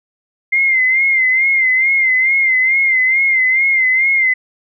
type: tone with vibrato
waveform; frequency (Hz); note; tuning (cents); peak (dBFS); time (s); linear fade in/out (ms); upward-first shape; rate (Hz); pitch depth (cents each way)
sine; 2093; C7; 0; -10; 0.52-4.34; 10; sine; 2.3; 61
effects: none